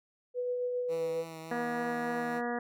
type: tone with tremolo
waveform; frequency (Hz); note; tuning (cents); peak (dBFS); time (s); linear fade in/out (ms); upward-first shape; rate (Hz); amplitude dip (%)
sine; 493.9; B4; 0; -29; 0.34-1.25; 50; sine; 7.4; 25
type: tone with vibrato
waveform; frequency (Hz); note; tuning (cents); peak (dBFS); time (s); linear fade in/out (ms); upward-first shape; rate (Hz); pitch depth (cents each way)
10% pulse; 162.3; E3; -27; -34; 0.88-2.42; 50; triangle; 3.4; 27
type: harmonic tone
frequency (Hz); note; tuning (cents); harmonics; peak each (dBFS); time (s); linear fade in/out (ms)
240; B3; -49; 1 / 2 / 3 / 4 / 5 / 6 / 7 / 8; -36 / -36 / -37 / -44 / -44 / -46 / -41 / -45; 1.51-2.59; 5
effects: none